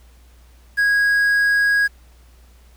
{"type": "tone with quantisation", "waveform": "triangle", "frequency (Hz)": 1650, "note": "G#6", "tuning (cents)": -12, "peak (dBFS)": -12, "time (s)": [0.77, 1.88], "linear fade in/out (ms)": 20, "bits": 7, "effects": ["added 60 Hz sine -46 dBFS peak until 2.76 s", "pink hiss -56 dBFS RMS until 2.76 s"]}